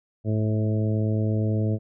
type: harmonic tone with a mistuned harmonic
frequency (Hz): 108.4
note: A2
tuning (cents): -25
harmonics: 1 / 2 / 3 / 4 / 5 / 6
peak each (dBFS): -22 / -28 / -32 / -34 / -36 / -38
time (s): 0.24-1.79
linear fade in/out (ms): 50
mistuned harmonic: 1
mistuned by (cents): -18
effects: none